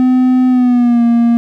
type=tone with pitch glide; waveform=triangle; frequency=254.5 to 234.7 Hz; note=C4 to A#3; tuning=-48 to +12 cents; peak=-5 dBFS; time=0-1.37 s; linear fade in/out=0 ms; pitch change=-140 cents; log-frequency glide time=0.48-1.03 s; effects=none